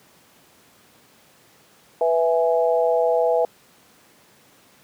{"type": "chord", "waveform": "sine", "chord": "E major", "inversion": "second", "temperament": "equal", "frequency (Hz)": [493.9, 659.3, 830.6], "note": ["B4", "E5", "G#5"], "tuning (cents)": [0, 0, 0], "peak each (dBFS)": [-19, -20, -25], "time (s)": [2.01, 3.45], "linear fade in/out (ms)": 2, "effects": ["pink hiss -54 dBFS RMS until 4.83 s", "high-pass 150 Hz 12 dB/octave"]}